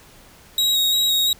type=tone with vibrato; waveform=40% pulse; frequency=3801 Hz; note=A#7; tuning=33 cents sharp; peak=-15 dBFS; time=0.58-1.33 s; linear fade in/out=2 ms; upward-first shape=square; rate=2.9 Hz; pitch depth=13 cents each way; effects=pink hiss -48 dBFS RMS until 1.39 s